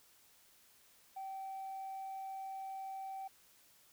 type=tone; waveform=sine; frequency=772 Hz; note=G5; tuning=27 cents flat; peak=-40 dBFS; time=1.16-3.28 s; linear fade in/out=10 ms; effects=tanh soft clip ceiling -39 dBFS + white hiss -66 dBFS RMS until 3.92 s